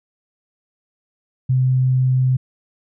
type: tone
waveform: sine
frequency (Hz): 129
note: C3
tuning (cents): -24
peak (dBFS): -13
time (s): 1.49-2.37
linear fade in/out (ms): 10
effects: none